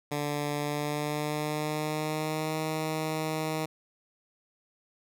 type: tone with pitch glide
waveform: 10% pulse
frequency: 146.5 to 157.01 Hz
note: D3 to D#3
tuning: -4 to +16 cents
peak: -21 dBFS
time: 0.11-3.66 s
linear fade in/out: 10 ms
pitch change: +120 cents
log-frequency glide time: 0.58-2.58 s
effects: none